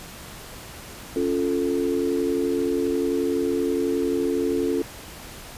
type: chord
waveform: sine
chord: Db augmented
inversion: none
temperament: equal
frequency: 277.2 / 349.2 / 440 Hz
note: Db4 / F4 / A4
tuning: 0 / 0 / 0 cents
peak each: -25 dBFS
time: 1.16-4.82 s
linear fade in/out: 2 ms
effects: pink hiss -40 dBFS RMS until 5.57 s + resampled to 32000 Hz